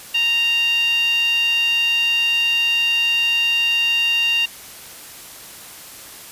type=tone with band-pass filter; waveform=10% pulse; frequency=929 Hz; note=A#5; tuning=6 cents flat; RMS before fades=-18 dBFS; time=0.14-4.46 s; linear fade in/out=10 ms; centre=2900 Hz; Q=8.5; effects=white hiss -38 dBFS RMS until 6.31 s + resampled to 32000 Hz